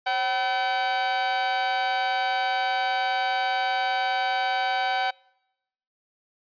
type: tone with amplitude modulation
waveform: sawtooth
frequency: 763 Hz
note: G5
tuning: 47 cents flat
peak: -16 dBFS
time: 0.06-5.11 s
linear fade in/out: 10 ms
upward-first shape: sine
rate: 225 Hz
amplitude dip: 60%
effects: noise-tail reverb RT60 0.9 s tail -26 dB re dry + resampled to 11025 Hz